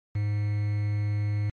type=tone with quantisation; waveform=triangle; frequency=103.83 Hz; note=G#2; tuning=in tune; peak=-22 dBFS; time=0.15-1.5 s; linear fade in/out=5 ms; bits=7; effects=low-pass 3000 Hz 12 dB/octave + MP3 64 kbps